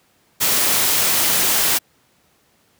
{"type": "noise", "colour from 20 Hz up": "white", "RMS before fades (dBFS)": -17, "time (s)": [0.4, 1.79], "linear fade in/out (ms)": 20, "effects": ["pink hiss -59 dBFS RMS until 2.79 s", "high-pass 100 Hz 12 dB/octave"]}